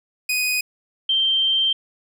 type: tone pair in turn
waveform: sawtooth / sine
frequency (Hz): 2493 / 3141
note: D#7 / G7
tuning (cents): +3 / +3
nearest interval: major third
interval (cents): 400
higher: second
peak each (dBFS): -16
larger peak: neither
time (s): 0.29-0.61 / 1.09-1.73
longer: second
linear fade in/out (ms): 5
effects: none

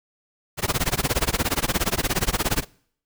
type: noise with tremolo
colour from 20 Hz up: pink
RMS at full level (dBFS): -20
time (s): 0.57-2.65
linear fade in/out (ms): 50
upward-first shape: sine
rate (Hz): 17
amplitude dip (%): 100
effects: noise-tail reverb RT60 0.6 s tail -24 dB re dry

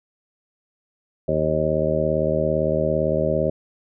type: harmonic tone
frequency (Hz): 77.7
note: D#2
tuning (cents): -2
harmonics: 1 / 2 / 3 / 4 / 5 / 6 / 7 / 8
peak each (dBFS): -31 / -26 / -29 / -32 / -26 / -33 / -23 / -24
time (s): 1.28-3.5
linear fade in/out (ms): 5
effects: none

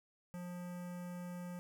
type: tone with notch filter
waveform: square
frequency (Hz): 177.3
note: F3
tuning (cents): +26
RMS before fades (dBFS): -45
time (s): 0.34-1.59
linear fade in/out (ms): 0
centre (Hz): 3900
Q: 0.82
effects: none

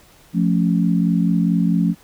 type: chord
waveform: sine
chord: F augmented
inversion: none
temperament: equal with one note detuned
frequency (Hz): 174.61 / 219.2 / 277.2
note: F3 / A3 / C#4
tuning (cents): 0 / -6 / 0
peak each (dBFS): -16 / -20 / -22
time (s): 0.33-1.95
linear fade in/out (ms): 50
effects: pink hiss -50 dBFS RMS until 2.03 s

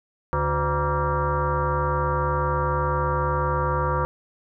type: tone with frequency modulation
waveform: sine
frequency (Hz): 509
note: C5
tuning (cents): -48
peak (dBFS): -20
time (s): 0.33-4.05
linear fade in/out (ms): 0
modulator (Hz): 218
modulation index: 3.7
effects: none

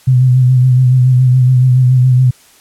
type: tone with vibrato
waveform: sine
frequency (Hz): 127.3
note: C3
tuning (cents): -47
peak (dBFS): -5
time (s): 0.07-2.31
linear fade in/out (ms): 10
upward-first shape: sine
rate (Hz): 7.1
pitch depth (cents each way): 39
effects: white hiss -45 dBFS RMS until 2.6 s + low-pass 12000 Hz 12 dB/octave

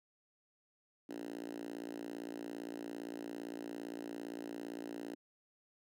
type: tone with high-pass filter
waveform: 5% pulse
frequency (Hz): 57.6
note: A#1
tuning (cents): -20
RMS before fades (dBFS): -45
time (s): 1.09-5.15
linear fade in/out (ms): 5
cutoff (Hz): 290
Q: 4.3
effects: none

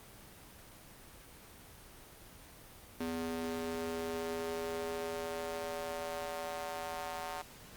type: tone with high-pass filter sweep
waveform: square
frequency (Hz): 82.41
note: E2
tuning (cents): 0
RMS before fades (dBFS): -39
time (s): 3-7.42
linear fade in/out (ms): 5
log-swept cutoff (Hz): 280 to 780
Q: 2.4
effects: pink hiss -54 dBFS RMS until 7.76 s + Opus 24 kbps

